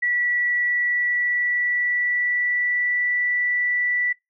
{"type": "tone with pitch glide", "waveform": "sine", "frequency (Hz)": [1948, 1965], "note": ["B6", "B6"], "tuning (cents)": [-24, -9], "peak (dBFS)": -19, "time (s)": [0.02, 4.13], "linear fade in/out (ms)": 10, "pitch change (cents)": 15, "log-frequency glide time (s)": [0.56, 3.04], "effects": ["noise-tail reverb RT60 0.2 s tail -23 dB re dry"]}